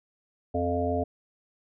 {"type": "harmonic tone", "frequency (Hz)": 87.31, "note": "F2", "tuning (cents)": 0, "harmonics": [1, 3, 5, 7, 8], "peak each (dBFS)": [-31, -31, -31, -31, -31], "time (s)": [0.54, 1.04], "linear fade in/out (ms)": 10, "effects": []}